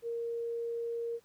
sine tone, 466.2 Hz, A#4, in tune, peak -33 dBFS, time 0.02-1.2 s, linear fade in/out 50 ms, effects pink hiss -67 dBFS RMS until 1.24 s + high-pass 80 Hz 12 dB/octave

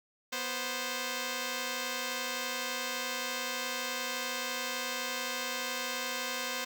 5% pulse tone pair together, 245.8 / 523.3 Hz, B3 / C5, -8 / 0 cents, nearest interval octave + minor second, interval 1308 cents, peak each -27 / -23 dBFS, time 0.32-6.65 s, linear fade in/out 10 ms, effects none

